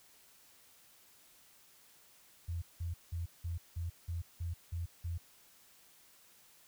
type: tone bursts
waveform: sine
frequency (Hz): 85.1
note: F2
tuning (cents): -44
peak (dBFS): -35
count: 9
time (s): 2.48-5.18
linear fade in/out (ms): 10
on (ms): 140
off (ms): 180
effects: white hiss -63 dBFS RMS until 6.67 s